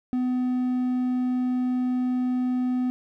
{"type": "tone", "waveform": "triangle", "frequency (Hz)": 251.4, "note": "B3", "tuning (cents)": 31, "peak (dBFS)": -20, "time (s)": [0.13, 2.9], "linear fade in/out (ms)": 0, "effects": []}